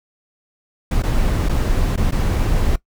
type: noise with dropouts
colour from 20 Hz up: brown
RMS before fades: -17 dBFS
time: 0.91-2.76 s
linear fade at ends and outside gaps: 5 ms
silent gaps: 1.023-1.034 / 1.488-1.493 / 1.961-1.975 / 2.111-2.121 s
effects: noise-tail reverb RT60 0.1 s tail -19 dB re dry